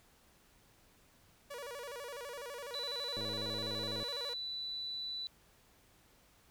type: tone with vibrato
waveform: sawtooth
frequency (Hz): 523.3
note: C5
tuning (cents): 0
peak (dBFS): -39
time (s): 1.5-4.34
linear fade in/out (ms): 10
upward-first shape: square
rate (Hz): 12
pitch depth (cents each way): 150
type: tone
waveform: sine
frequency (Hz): 3973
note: B7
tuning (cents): +10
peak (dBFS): -38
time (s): 2.74-5.27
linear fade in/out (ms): 0
type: click train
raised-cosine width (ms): 2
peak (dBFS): -33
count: 92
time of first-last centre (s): 3.17-4.028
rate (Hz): 106
effects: pink hiss -66 dBFS RMS until 6.5 s